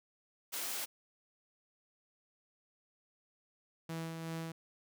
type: high-pass noise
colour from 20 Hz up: white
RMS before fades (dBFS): -39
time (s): 0.52-0.86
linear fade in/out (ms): 20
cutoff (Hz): 300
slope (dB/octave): 12
type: tone with tremolo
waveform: sawtooth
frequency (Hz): 163.6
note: E3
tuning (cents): -13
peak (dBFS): -34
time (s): 3.89-4.52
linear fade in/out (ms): 5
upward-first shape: sine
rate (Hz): 2.7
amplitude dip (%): 35
effects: none